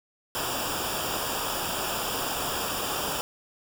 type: noise with comb filter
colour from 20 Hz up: pink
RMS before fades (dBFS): -30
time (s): 0.35-3.21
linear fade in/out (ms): 0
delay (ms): 0.48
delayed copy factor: -0.8
effects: none